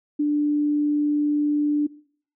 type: tone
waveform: sine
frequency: 295 Hz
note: D4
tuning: 8 cents sharp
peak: -18 dBFS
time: 0.19-1.87 s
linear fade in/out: 10 ms
effects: noise-tail reverb RT60 0.5 s tail -19 dB re dry